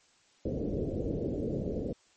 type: low-pass noise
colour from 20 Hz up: white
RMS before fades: -33 dBFS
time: 0.45-1.93 s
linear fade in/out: 5 ms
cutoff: 520 Hz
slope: 48 dB/octave
effects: white hiss -65 dBFS RMS until 2.16 s + MP3 32 kbps